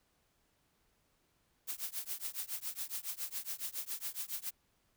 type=noise with tremolo; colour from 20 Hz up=blue; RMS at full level=-37 dBFS; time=1.67-4.51 s; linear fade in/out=20 ms; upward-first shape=triangle; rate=7.2 Hz; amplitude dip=100%; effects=pink hiss -75 dBFS RMS until 4.96 s